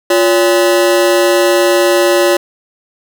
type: ring-modulated tone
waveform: 40% pulse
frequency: 459.8 Hz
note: A#4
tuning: 24 cents flat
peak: -4 dBFS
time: 0.1-2.37 s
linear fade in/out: 5 ms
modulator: 108 Hz
effects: none